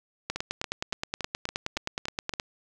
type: two click trains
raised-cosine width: 0.2 ms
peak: -12 / -15 dBFS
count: 21 / 8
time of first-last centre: 0.3-2.399 / 0.36-2.337 s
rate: 9.53 / 3.54 Hz
effects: none